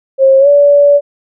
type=tone with pitch glide; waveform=sine; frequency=536 to 574.5 Hz; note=C5 to D5; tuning=+42 to -38 cents; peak=-3 dBFS; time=0.18-1.01 s; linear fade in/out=50 ms; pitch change=+120 cents; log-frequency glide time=0.39-0.48 s; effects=none